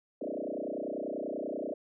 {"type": "tone with frequency modulation", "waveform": "sine", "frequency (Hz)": 441.2, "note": "A4", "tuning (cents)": 5, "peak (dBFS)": -33, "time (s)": [0.21, 1.74], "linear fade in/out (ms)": 5, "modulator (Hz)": 30.3, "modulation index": 6.4, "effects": []}